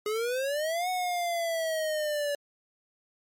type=exponential two-way sweep; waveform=square; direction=up then down; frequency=415.3 to 740 to 573 Hz; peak=-28 dBFS; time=0.06-2.35 s; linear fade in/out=2 ms; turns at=0.89 s; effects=MP3 64 kbps